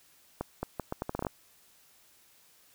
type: accelerating click train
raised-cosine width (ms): 1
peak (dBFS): -18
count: 11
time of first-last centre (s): 0.41-1.268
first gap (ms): 220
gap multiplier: 0.76
effects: white hiss -62 dBFS RMS until 2.74 s